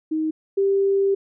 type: tone pair in turn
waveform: sine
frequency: 313.9 / 393.4 Hz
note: D#4 / G4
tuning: +15 / +6 cents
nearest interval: major third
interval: 391 cents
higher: second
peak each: -20 / -16 dBFS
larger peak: second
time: 0.11-0.31 / 0.57-1.15 s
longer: second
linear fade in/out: 10 ms
effects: none